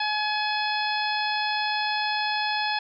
harmonic tone, 847 Hz, G#5, 34 cents sharp, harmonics 1 / 2 / 3 / 4 / 5 / 6, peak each -27 / -30 / -32 / -33 / -34 / -35 dBFS, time 0-2.79 s, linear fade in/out 5 ms, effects none

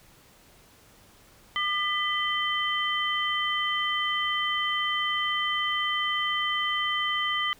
sine tone cluster, 1207 / 1993 / 3088 Hz, D6 / B6 / G7, +47 / +15 / -27 cents, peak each -29 dBFS, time 1.56-7.53 s, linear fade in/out 0 ms, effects pink hiss -56 dBFS RMS until 7.59 s

